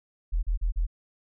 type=tone bursts; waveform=sine; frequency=40.97 Hz; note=E1; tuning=10 cents flat; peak=-22 dBFS; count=4; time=0.32-0.868 s; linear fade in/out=20 ms; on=110 ms; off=36 ms; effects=none